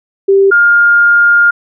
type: tone pair in turn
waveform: sine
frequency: 392 / 1411.5 Hz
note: G4 / F6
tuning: 0 / +18 cents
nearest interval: octave + minor seventh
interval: 2218 cents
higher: second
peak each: -4 dBFS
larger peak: neither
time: 0.28-0.51 / 0.51-1.51 s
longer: second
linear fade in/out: 10 ms
effects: none